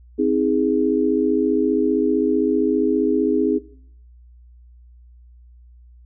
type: tone cluster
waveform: sine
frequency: 261.9 / 317.2 / 413.3 Hz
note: C4 / D#4 / G#4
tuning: +2 / +33 / -8 cents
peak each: -20 dBFS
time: 0.18-3.59 s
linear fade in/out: 20 ms
effects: noise-tail reverb RT60 0.6 s tail -17 dB re dry + added 60 Hz sine -44 dBFS peak until 6.05 s